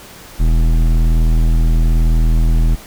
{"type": "tone with hard clipping", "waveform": "triangle", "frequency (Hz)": 40.53, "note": "E1", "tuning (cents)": -29, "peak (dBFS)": -11, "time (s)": [0.39, 2.76], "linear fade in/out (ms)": 20, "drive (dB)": 16, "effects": ["pink hiss -37 dBFS RMS until 2.86 s"]}